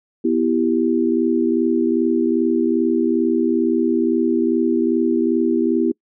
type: chord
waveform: sine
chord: E minor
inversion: second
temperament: equal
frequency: 246.9 / 329.6 / 392 Hz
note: B3 / E4 / G4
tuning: 0 / 0 / 0 cents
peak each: -19 / -18 / -21 dBFS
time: 0.24-5.92 s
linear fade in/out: 10 ms
effects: noise-tail reverb RT60 0.1 s tail -26 dB re dry